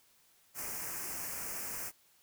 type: band-stop noise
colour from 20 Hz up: white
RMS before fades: -40 dBFS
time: 0.54-1.92 s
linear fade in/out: 50 ms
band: 2600 to 5200 Hz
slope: 48 dB/octave
effects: white hiss -67 dBFS RMS until 2.22 s